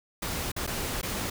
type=noise with dropouts; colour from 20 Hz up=pink; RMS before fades=-32 dBFS; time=0.22-1.3 s; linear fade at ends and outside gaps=5 ms; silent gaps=0.518-0.563 / 0.667-0.674 / 1.015-1.029 s; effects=none